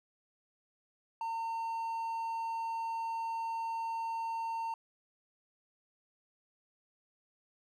triangle tone, 910 Hz, A#5, 42 cents flat, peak -32 dBFS, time 1.21-4.74 s, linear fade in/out 2 ms, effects none

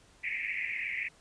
white band-pass noise, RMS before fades -35 dBFS, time 0.23-1.09 s, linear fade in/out 20 ms, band 1900 to 2500 Hz, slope 96 dB/octave, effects pink hiss -61 dBFS RMS until 1.2 s + resampled to 22050 Hz

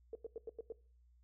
sine tone bursts, 452.3 Hz, A4, 48 cents sharp, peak -40 dBFS, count 6, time 0.13-0.722 s, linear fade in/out 2 ms, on 22 ms, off 92 ms, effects noise-tail reverb RT60 0.4 s tail -20 dB re dry + added 60 Hz sine -64 dBFS peak until 1.23 s

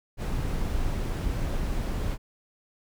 brown noise, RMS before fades -28 dBFS, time 0.17-2.18 s, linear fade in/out 50 ms, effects none

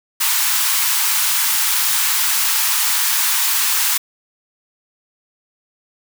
white high-pass noise, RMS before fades -17 dBFS, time 0.2-3.98 s, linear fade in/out 10 ms, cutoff 830 Hz, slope 96 dB/octave, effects none

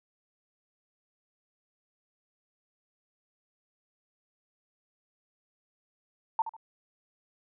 sine tone with echo, 898 Hz, A5, 35 cents sharp, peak -22 dBFS, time 6.39-6.42 s, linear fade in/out 2 ms, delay 73 ms, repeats 2, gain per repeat -11 dB, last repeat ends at 6.566 s, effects none

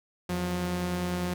sawtooth tone pair together, 84.3 / 178.63 Hz, E2 / F3, +39 / +39 cents, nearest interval octave + minor second, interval 1300 cents, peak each -32 / -25 dBFS, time 0.29-1.34 s, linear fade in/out 5 ms, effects none

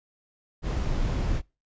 brown noise, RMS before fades -26 dBFS, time 0.62-1.42 s, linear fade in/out 50 ms, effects noise-tail reverb RT60 0.3 s tail -26 dB re dry + resampled to 16000 Hz

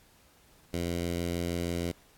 10% pulse tone with notch filter, 86.3 Hz, F2, 20 cents flat, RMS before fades -32 dBFS, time 0.73-1.92 s, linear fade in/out 10 ms, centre 1200 Hz, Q 1.5, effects pink hiss -61 dBFS RMS until 2.17 s + AAC 64 kbps

